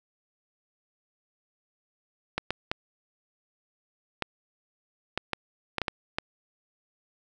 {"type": "clicks", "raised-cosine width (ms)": 0.3, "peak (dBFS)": -11, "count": 10, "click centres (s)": [2.38, 2.506, 2.715, 4.223, 5.176, 5.333, 5.783, 5.817, 5.882, 6.185], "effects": []}